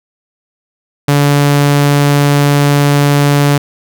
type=tone; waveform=sawtooth; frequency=143.6 Hz; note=D3; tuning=39 cents flat; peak=-3 dBFS; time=1.08-3.58 s; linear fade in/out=5 ms; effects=none